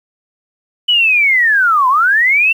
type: linear two-way sweep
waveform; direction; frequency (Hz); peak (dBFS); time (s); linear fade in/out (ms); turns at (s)
sine; down then up; 3000 to 987.8 to 2732; -8; 0.88-2.53; 10; 1.88
effects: 7-bit